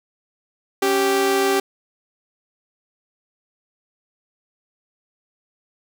sawtooth tone pair together, 276.5 / 391.1 Hz, C#4 / G4, -4 / -4 cents, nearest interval tritone, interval 600 cents, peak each -21 / -13 dBFS, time 0.82-1.6 s, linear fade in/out 5 ms, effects 8-bit

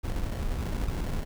brown noise with sample-and-hold, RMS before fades -30 dBFS, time 0.03-1.25 s, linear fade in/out 20 ms, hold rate 1225 Hz, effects none

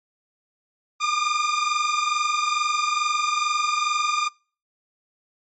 sawtooth tone pair together, 1196.7 / 1219 Hz, D6 / D#6, +32 / -36 cents, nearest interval unison, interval 32 cents, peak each -20 dBFS, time 1-4.29 s, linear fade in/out 20 ms, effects noise-tail reverb RT60 0.4 s tail -25 dB re dry + MP3 32 kbps

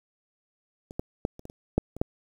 clicks, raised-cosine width 2 ms, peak -28 / -16 / -12 / -30 / -27 / -30 / -8 / -26 / -9 dBFS, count 9, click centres 0.909 / 0.995 / 1.251 / 1.394 / 1.454 / 1.499 / 1.78 / 1.966 / 2.015 s, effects 8-bit

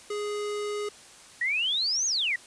square tone, 415.3 Hz, G#4, in tune, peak -30 dBFS, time 0.1-0.89 s, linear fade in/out 5 ms
sine exponential two-way sweep, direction up then down, 1864.7 to 6645 to 1864.7 Hz, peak -24 dBFS, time 1.41-2.36 s, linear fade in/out 5 ms, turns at 2.06 s
effects white hiss -50 dBFS RMS until 2.46 s + resampled to 22050 Hz

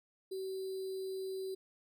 sine tone with sample-and-hold, 380.5 Hz, F#4, 48 cents sharp, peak -37 dBFS, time 0.31-1.55 s, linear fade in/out 10 ms, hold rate 4410 Hz, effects none

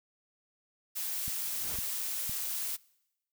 blue noise, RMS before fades -35 dBFS, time 0.95-2.77 s, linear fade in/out 20 ms
pink noise with exponential growth, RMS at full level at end -42 dBFS, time 1.25-1.76 s, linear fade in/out 0 ms, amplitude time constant 110 ms
click train, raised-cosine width 5 ms, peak -30 dBFS, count 3, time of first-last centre 1.28-2.295 s, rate 1.97 Hz
effects noise-tail reverb RT60 0.9 s tail -24 dB re dry

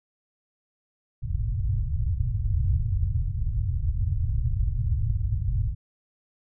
white low-pass noise, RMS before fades -25 dBFS, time 1.22-5.75 s, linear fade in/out 10 ms, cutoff 120 Hz, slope 48 dB/octave, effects none

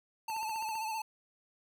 square tone with vibrato, 880 Hz, A5, in tune, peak -35 dBFS, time 0.28-1.02 s, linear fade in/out 5 ms, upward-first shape sine, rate 15 Hz, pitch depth 53 cents each way
click train, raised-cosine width 0.5 ms, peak -37 dBFS, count 8, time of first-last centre 0.3-0.755 s, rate 15.4 Hz
effects none

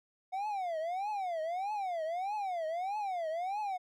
triangle tone with vibrato, 732 Hz, F#5, 19 cents flat, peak -31 dBFS, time 0.32-3.78 s, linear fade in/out 20 ms, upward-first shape triangle, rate 1.6 Hz, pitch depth 290 cents each way, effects none

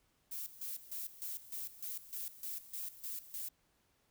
violet noise with tremolo, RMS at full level -42 dBFS, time 0.31-3.49 s, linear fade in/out 10 ms, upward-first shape square, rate 3.3 Hz, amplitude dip 80%, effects pink hiss -75 dBFS RMS until 4.1 s

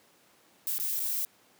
violet noise with dropouts, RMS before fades -31 dBFS, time 0.67-1.25 s, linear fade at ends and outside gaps 0 ms, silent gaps 0.782-0.799 / 0.995-1.001 s, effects pink hiss -62 dBFS RMS until 1.59 s + high-pass 200 Hz 12 dB/octave

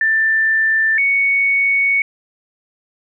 sine tone pair in turn, 1776 / 2224 Hz, A6 / C#7, +16 / +5 cents, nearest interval major third, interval 389 cents, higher second, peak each -12 dBFS, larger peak neither, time 0.01-0.98 / 0.98-2.02 s, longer second, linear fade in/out 2 ms, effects none

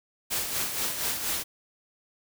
white noise with tremolo, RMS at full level -28 dBFS, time 0.3-1.44 s, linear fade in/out 20 ms, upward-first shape sine, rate 4.2 Hz, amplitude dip 50%, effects none

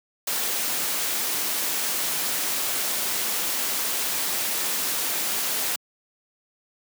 white noise, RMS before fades -26 dBFS, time 0.27-5.76 s, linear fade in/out 5 ms, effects high-pass 200 Hz 12 dB/octave

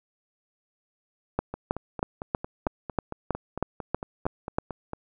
two click trains, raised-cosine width 1 ms, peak -19 / -10 dBFS, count 16 / 11, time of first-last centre 1.54-4.934 / 1.39-4.585 s, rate 4.42 / 3.13 Hz, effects none

